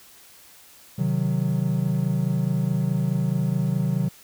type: chord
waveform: triangle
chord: C diminished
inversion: none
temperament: equal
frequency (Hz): 130.81 / 155.56 / 185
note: C3 / Eb3 / Gb3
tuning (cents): 0 / 0 / 0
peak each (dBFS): -23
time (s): 0.98-4.09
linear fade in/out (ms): 10
effects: white hiss -50 dBFS RMS until 4.23 s